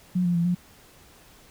sine tone with pitch steps, 180.9 / 174.9 / 170.2 / 177.5 Hz, F#3 / F3 / F3 / F3, -39 / +3 / -44 / +28 cents, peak -20 dBFS, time 0.15-0.55 s, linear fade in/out 10 ms, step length 100 ms, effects pink hiss -53 dBFS RMS until 1.5 s

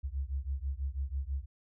sine beating tone pair, 65.5 / 71.6 Hz, C2 / D2, +2 / -43 cents, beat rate 6.1 Hz, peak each -35 / -36 dBFS, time 0.03-1.46 s, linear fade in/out 20 ms, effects none

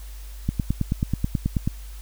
click train, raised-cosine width 5 ms, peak -9 dBFS, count 12, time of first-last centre 0.49-1.675 s, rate 9.28 Hz, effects added 50 Hz sine -35 dBFS peak until 2.01 s + white hiss -49 dBFS RMS until 2.01 s

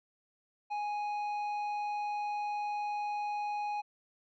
sine tone with tanh clipping, 830.6 Hz, G#5, in tune, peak -34 dBFS, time 0.7-3.82 s, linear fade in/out 20 ms, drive 8 dB, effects none

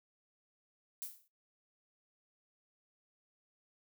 violet noise with exponential decay, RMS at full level -39 dBFS, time 1.02-1.28 s, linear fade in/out 0 ms, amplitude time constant 56 ms, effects noise-tail reverb RT60 0.2 s tail -19 dB re dry

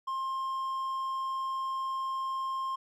triangle tone, 1061 Hz, C6, 24 cents sharp, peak -29 dBFS, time 0.07-2.76 s, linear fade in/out 10 ms, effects none

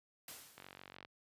white noise with exponential decay, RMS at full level -47 dBFS, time 0.28-0.97 s, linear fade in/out 2 ms, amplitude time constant 150 ms
click train, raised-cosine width 0.3 ms, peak -34 dBFS, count 23, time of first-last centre 0.58-1.049 s, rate 46.9 Hz
effects high-pass 80 Hz 12 dB/octave + resampled to 32000 Hz

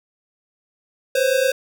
square tone pair together, 508.9 / 538 Hz, C5 / C5, -48 / +48 cents, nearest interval minor second, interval 96 cents, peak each -20 / -19 dBFS, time 1.15-1.52 s, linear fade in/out 5 ms, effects none

